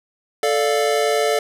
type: chord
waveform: square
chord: D minor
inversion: second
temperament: equal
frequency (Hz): 440 / 587.3 / 698.5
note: A4 / D5 / F5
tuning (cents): 0 / 0 / 0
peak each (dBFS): -20 / -22 / -23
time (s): 0.43-1.39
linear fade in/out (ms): 2
effects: low-pass 12000 Hz 12 dB/octave + 9-bit